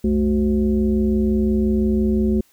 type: tone with frequency modulation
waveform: sine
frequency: 216.6 Hz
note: A3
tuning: 27 cents flat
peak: -15 dBFS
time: 0.04-2.41 s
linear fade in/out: 5 ms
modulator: 153 Hz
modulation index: 0.95
effects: white hiss -58 dBFS RMS until 2.52 s